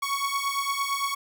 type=beating tone pair; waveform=sawtooth; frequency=1108.7 / 1117.5 Hz; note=C#6 / C#6; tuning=0 / +14 cents; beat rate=8.8 Hz; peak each=-25 dBFS; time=0.02-1.15 s; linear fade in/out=10 ms; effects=none